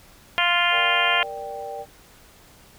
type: harmonic tone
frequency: 349.2 Hz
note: F4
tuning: in tune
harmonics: 2 / 3 / 4 / 5 / 6 / 7 / 8 / 9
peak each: -26 / -26 / -26 / -26 / -26 / -26 / -26 / -26 dBFS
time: 0.38-1.23 s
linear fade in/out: 0 ms
type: chord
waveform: sine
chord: G minor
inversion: first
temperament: equal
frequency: 466.2 / 587.3 / 784 Hz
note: Bb4 / D5 / G5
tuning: 0 / 0 / 0 cents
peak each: -36 / -35 / -33 dBFS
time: 0.7-1.86 s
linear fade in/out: 50 ms
effects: pink hiss -51 dBFS RMS until 2.78 s